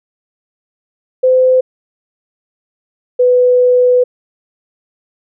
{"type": "tone pair in turn", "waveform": "sine", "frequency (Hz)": [513, 497.2], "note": ["C5", "B4"], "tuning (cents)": [-34, 12], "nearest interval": "minor second", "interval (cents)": 54, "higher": "first", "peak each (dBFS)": -6, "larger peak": "neither", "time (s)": [[1.23, 1.61], [3.19, 4.04]], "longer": "second", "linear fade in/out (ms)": 10, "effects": []}